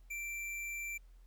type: tone with hard clipping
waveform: sine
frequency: 2349 Hz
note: D7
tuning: in tune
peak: -40 dBFS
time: 0.1-0.98 s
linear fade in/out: 10 ms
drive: 14 dB
effects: added 42 Hz sine -55 dBFS peak until 1.26 s + pink hiss -75 dBFS RMS until 1.26 s